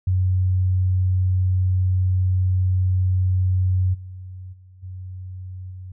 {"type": "tone with level steps", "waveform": "sine", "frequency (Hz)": 92.5, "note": "F#2", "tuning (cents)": 0, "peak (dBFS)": [-16, -33, -44, -31, -33], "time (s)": [0.07, 5.92], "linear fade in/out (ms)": 5, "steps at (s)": [3.93, 4.52, 4.82, 5.7], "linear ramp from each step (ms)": 20, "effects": []}